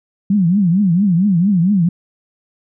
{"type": "tone with vibrato", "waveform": "sine", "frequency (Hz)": 186, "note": "F#3", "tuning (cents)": 9, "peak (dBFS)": -10, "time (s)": [0.3, 1.89], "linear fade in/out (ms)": 5, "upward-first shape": "triangle", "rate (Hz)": 4.4, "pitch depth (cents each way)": 250, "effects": []}